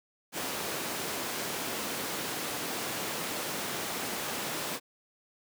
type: high-pass noise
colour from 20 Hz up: pink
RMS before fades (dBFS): -35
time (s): 0.32-4.8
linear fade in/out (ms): 50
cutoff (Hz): 230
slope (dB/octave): 12
effects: none